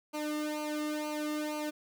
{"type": "tone with flanger", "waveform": "sawtooth", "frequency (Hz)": 301.8, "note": "D4", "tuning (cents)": 47, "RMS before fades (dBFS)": -35, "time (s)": [0.13, 1.71], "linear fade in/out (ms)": 20, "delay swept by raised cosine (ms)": [0.56, 1.27], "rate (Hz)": 2.1, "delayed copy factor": -0.9, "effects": []}